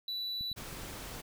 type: tone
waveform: triangle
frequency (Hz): 3956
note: B7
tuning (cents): +2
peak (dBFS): -33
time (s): 0.08-0.53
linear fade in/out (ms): 2
type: click train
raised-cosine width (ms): 5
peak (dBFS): -35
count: 6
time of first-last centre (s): 0.41-0.939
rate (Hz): 9.45
type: noise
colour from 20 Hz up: pink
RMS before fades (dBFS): -44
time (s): 0.56-1.22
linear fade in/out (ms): 20
effects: none